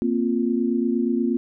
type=chord; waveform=sine; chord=Bb suspended second; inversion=none; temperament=equal; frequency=233.1 / 261.6 / 349.2 Hz; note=Bb3 / C4 / F4; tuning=0 / 0 / 0 cents; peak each=-22 / -24 / -25 dBFS; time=0.02-1.37 s; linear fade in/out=0 ms; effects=none